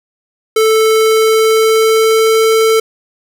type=tone with pitch glide; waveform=square; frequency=440 to 444.3 Hz; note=A4 to A4; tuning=0 to +17 cents; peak=-8 dBFS; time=0.56-2.8 s; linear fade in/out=5 ms; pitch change=+17 cents; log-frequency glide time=0.92-2.43 s; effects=none